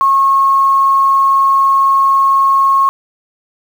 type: tone with quantisation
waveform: sine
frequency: 1089 Hz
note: C#6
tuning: 31 cents flat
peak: -7 dBFS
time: 0.01-2.89 s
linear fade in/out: 0 ms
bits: 6
effects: none